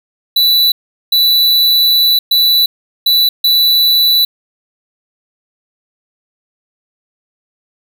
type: tone bursts at uneven times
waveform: square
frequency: 3965 Hz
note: B7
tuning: 6 cents sharp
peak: -8 dBFS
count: 5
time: 0.36-0.72 / 1.12-2.19 / 2.31-2.66 / 3.06-3.29 / 3.44-4.25 s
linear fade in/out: 5 ms
effects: none